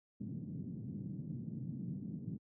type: band-pass noise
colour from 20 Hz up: pink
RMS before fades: -43 dBFS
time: 0.2-2.38 s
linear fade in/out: 10 ms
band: 130 to 230 Hz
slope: 24 dB/octave
effects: high-pass 80 Hz 12 dB/octave